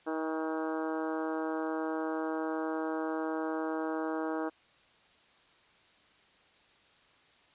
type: harmonic tone with a mistuned harmonic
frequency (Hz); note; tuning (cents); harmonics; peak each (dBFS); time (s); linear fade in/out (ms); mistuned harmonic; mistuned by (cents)
158.7; D#3; +35; 2 / 3 / 4 / 5 / 6 / 7 / 8 / 9 / 10; -34 / -38 / -40 / -42 / -44 / -45 / -46 / -47 / -48; 0.06-4.5; 20; 5; +25
effects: white hiss -63 dBFS RMS until 7.54 s + resampled to 8000 Hz